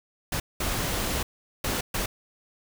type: noise bursts at uneven times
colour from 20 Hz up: pink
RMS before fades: -28 dBFS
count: 4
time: 0.32-0.4 / 0.6-1.23 / 1.64-1.81 / 1.94-2.06 s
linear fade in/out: 5 ms
effects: none